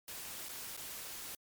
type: noise with dropouts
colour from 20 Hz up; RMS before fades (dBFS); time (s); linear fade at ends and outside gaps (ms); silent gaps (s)
white; -45; 0.08-1.35; 2; 0.487-0.49 / 0.767-0.774
effects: MP3 96 kbps